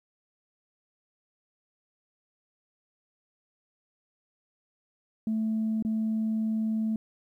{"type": "tone with dropouts", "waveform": "sine", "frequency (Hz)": 220, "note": "A3", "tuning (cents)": 0, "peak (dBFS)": -24, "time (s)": [5.27, 6.96], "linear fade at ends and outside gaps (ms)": 2, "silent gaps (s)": [5.825, 5.849], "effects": ["tanh soft clip ceiling -22 dBFS", "11-bit"]}